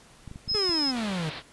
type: clicks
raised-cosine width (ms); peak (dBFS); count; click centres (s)
5; -28; 7; 0.277 / 0.314 / 0.359 / 0.478 / 0.516 / 0.55 / 0.694
type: tone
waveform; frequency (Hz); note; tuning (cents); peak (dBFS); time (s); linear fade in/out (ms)
sine; 5130; E8; -48; -24; 0.48-0.92; 20
type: exponential sweep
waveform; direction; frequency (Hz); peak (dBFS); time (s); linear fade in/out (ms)
45% pulse; down; 435.6 to 149.9; -28; 0.54-1.3; 10
type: low-pass noise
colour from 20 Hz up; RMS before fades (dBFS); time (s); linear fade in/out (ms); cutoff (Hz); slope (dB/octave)
white; -39; 0.92-1.43; 50; 4400; 48
effects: pink hiss -54 dBFS RMS until 1.52 s + resampled to 24000 Hz